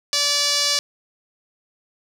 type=tone with band-pass filter; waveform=sawtooth; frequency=578 Hz; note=D5; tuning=28 cents flat; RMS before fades=-20 dBFS; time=0.13-0.79 s; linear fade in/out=0 ms; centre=5000 Hz; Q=2.7; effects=none